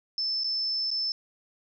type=tone with dropouts; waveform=sine; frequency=5274 Hz; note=E8; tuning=in tune; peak=-26 dBFS; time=0.18-1.12 s; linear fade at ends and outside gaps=1 ms; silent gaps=0.436-0.443 / 0.905-0.913 s; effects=none